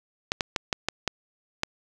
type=clicks; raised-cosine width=0.2 ms; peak=-7 dBFS; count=7; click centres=0.319 / 0.408 / 0.562 / 0.728 / 0.886 / 1.077 / 1.634 s; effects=8-bit